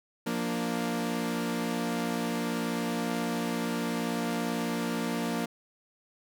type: chord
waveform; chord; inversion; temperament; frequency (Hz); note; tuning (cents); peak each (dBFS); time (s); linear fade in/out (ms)
sawtooth; Bb major; second; equal; 174.61 / 233.1 / 293.7; F3 / Bb3 / D4; 0 / 0 / 0; -31 / -27 / -32; 0.26-5.46; 10
effects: none